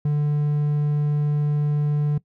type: tone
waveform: triangle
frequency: 147.7 Hz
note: D3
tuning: 10 cents sharp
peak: -16 dBFS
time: 0.05-2.18 s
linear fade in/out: 5 ms
effects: noise-tail reverb RT60 0.1 s tail -20 dB re dry